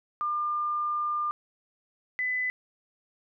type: tone pair in turn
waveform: sine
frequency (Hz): 1200 / 2005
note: D6 / B6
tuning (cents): +37 / +26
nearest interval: major sixth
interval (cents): 889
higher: second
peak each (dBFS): -26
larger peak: neither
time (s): 0.21-1.31 / 2.19-2.5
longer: first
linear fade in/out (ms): 0
effects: none